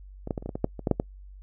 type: clicks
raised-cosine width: 2 ms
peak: -21 / -13 / -17 / -28 / -20 / -19 / -17 / -9 / -23 / -11 / -7 / -11 dBFS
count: 12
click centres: 0.274 / 0.308 / 0.378 / 0.425 / 0.46 / 0.492 / 0.555 / 0.644 / 0.793 / 0.872 / 0.913 / 0.999 s
effects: noise-tail reverb RT60 0.1 s tail -26 dB re dry + added 48 Hz sine -43 dBFS peak until 1.42 s